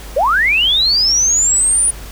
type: linear sweep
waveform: sine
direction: up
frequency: 477.3 to 9680 Hz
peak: -10 dBFS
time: 0.16-1.91 s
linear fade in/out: 10 ms
effects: added 50 Hz sine -30 dBFS peak until 2.11 s + pink hiss -35 dBFS RMS until 2.11 s